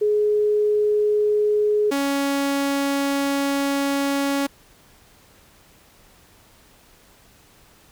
sine / sawtooth tone pair in turn, 420 / 279 Hz, G#4 / C#4, +19 / +11 cents, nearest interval perfect fifth, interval 708 cents, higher first, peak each -16 dBFS, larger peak neither, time 0.01-1.91 / 1.91-4.47 s, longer second, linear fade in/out 10 ms, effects pink hiss -53 dBFS RMS until 7.91 s

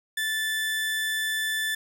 30% pulse tone, 1755 Hz, A6, 5 cents flat, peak -23 dBFS, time 0.17-1.75 s, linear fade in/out 5 ms, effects none

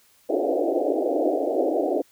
pink band-pass noise, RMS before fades -23 dBFS, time 0.29-2.02 s, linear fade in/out 10 ms, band 280 to 740 Hz, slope 96 dB/octave, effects white hiss -59 dBFS RMS until 2.11 s

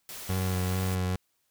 white noise, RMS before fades -41 dBFS, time 0.09-0.95 s, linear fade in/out 0 ms
30% pulse tone with vibrato, 92.5 Hz, F#2, in tune, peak -24 dBFS, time 0.29-1.16 s, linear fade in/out 5 ms, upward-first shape sine, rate 2.3 Hz, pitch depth 17 cents each way
effects white hiss -74 dBFS RMS until 1.5 s

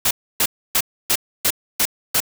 white noise bursts, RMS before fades -17 dBFS, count 7, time 0.05-2.203 s, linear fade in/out 5 ms, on 59 ms, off 290 ms, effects none

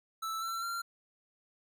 square tone with pitch steps, 1318.5 / 1347 / 1376.1 Hz, E6 / E6 / F6, 0 / +37 / -26 cents, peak -35 dBFS, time 0.22-0.82 s, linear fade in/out 10 ms, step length 200 ms, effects none

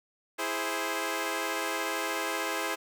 10% pulse chord, E augmented, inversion none, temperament equal, 329.6 / 415.3 / 523.3 Hz, E4 / G#4 / B#4, 0 / 0 / 0 cents, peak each -26 dBFS, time 0.38-2.76 s, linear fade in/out 20 ms, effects none

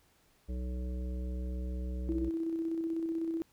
harmonic tone, 62.4 Hz, B1, 19 cents sharp, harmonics 1 / 3 / 5 / 7 / 9, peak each -34 / -44 / -48 / -51 / -53 dBFS, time 0.48-2.3 s, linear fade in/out 20 ms
sine tone with tremolo, 328.3 Hz, E4, 7 cents flat, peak -30 dBFS, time 2.09-3.42 s, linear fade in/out 0 ms, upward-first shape square, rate 16 Hz, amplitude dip 30%
effects pink hiss -68 dBFS RMS until 3.52 s

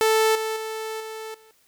sawtooth tone with level steps, 440 Hz, A4, in tune, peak -13 / -21 / -25 / -29 / -47 dBFS, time 0.01-1.51 s, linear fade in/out 0 ms, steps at 0.35 / 0.56 / 1 / 1.34 s, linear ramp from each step 5 ms, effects white hiss -62 dBFS RMS until 1.67 s

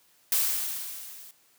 blue noise with level ramp, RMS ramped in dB -23 to -48 dBFS, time 0.32-1.31 s, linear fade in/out 2 ms, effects white hiss -63 dBFS RMS until 1.58 s + high-pass 100 Hz 12 dB/octave

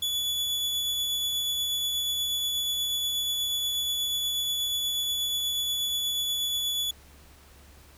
40% pulse tone with tremolo, 3427 Hz, A7, 46 cents flat, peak -24 dBFS, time 0.02-6.91 s, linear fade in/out 5 ms, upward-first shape triangle, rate 8.3 Hz, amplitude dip 25%, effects added 70 Hz sine -53 dBFS peak until 7.97 s + pink hiss -55 dBFS RMS until 7.97 s

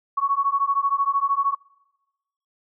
sine beating tone pair, 1107 / 1120 Hz, C#6 / C#6, -3 / +18 cents, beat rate 13 Hz, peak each -22 dBFS, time 0.17-1.55 s, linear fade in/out 10 ms, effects noise-tail reverb RT60 1.0 s tail -24 dB re dry

